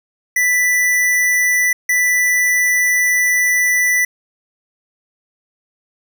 square tone bursts at uneven times, 1979 Hz, B6, 3 cents sharp, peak -13 dBFS, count 2, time 0.36-1.73 / 1.89-4.05 s, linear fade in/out 5 ms, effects none

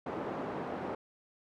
pink band-pass noise, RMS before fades -38 dBFS, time 0.06-0.95 s, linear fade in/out 5 ms, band 250 to 930 Hz, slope 12 dB/octave, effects none

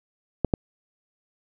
clicks, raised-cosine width 2 ms, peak -7 dBFS, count 2, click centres 0.447 / 0.538 s, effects none

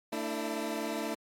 20% pulse chord, A suspended fourth, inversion none, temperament equal with one note detuned, 224.8 / 293.7 / 329.6 Hz, A3 / D4 / E4, +37 / 0 / 0 cents, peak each -32 dBFS, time 0.12-1.15 s, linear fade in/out 10 ms, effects MP3 64 kbps

